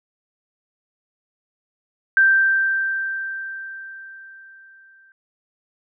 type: tone with exponential decay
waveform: sine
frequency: 1568 Hz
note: G6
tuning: in tune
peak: -10 dBFS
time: 2.17-5.12 s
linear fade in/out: 1 ms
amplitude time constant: 640 ms
effects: none